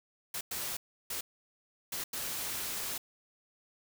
white noise bursts at uneven times, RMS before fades -37 dBFS, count 5, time 0.34-0.41 / 0.51-0.77 / 1.1-1.21 / 1.92-2.04 / 2.13-2.98 s, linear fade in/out 5 ms, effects none

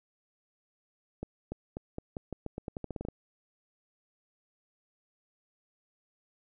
accelerating click train, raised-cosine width 2 ms, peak -23 dBFS, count 16, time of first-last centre 1.23-3.086 s, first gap 290 ms, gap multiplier 0.86, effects none

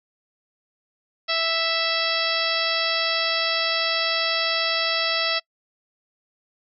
harmonic tone, 659.3 Hz, E5, in tune, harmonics 1 / 2 / 3 / 4 / 5 / 6 / 7 / 8, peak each -29 / -29 / -29 / -29 / -29 / -29 / -29 / -29 dBFS, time 1.28-5.4 s, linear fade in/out 20 ms, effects noise-tail reverb RT60 0.1 s tail -26 dB re dry

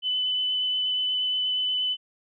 sine tone with vibrato, 3010 Hz, F#7, 29 cents sharp, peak -23 dBFS, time 0.02-1.97 s, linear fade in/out 50 ms, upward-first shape triangle, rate 8.4 Hz, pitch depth 12 cents each way, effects none

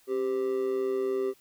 triangle tone with amplitude modulation, 392 Hz, G4, in tune, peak -21 dBFS, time 0.07-1.34 s, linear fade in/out 50 ms, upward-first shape sine, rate 123 Hz, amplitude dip 65%, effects white hiss -62 dBFS RMS until 1.4 s

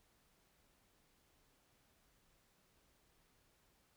silence, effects pink hiss -74 dBFS RMS until 3.96 s

